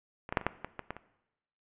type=clicks; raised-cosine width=0.5 ms; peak=-27 / -17 / -9 / -26 / -11 / -20 / -21 / -20 / -28 dBFS; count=9; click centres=0.291 / 0.325 / 0.372 / 0.413 / 0.466 / 0.646 / 0.793 / 0.906 / 0.966 s; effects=noise-tail reverb RT60 0.9 s tail -17 dB re dry + resampled to 8000 Hz